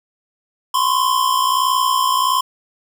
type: tone pair together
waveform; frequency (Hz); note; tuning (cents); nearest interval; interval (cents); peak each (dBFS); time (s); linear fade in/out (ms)
square; 1021.6 / 1083; C6 / C#6; -42 / -41; minor second; 101; -17 / -19; 0.74-2.41; 5
effects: none